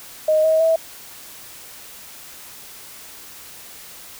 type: tone with pitch steps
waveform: sine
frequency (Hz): 622.3 / 636.1 / 650.2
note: D#5 / D#5 / E5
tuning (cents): 0 / +38 / -24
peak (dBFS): -13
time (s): 0.28-0.76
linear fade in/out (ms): 5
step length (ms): 160
effects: white hiss -40 dBFS RMS until 4.19 s